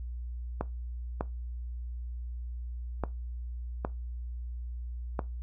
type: clicks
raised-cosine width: 1 ms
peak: -16 dBFS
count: 5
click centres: 0.61 / 1.209 / 3.037 / 3.849 / 5.192 s
effects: noise-tail reverb RT60 0.2 s tail -18 dB re dry + added 60 Hz sine -35 dBFS peak until 5.42 s